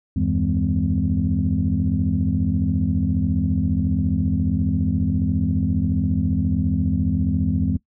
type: tone cluster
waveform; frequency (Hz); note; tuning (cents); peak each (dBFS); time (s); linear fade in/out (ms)
sine; 80.6 / 95.2 / 163.4 / 204.9 / 256.1; E2 / F#2 / E3 / G#3 / C4; -38 / +50 / -15 / -23 / -37; -24; 0.16-7.77; 5
effects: noise-tail reverb RT60 0.1 s tail -20 dB re dry + tanh soft clip ceiling -8 dBFS